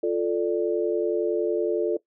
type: chord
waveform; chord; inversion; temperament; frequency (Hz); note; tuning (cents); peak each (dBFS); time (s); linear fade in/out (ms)
sine; D minor; first; equal; 349.2 / 440 / 587.3; F4 / A4 / D5; 0 / 0 / 0; -25 / -24 / -29; 0.03-1.97; 5
effects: noise-tail reverb RT60 0.1 s tail -19 dB re dry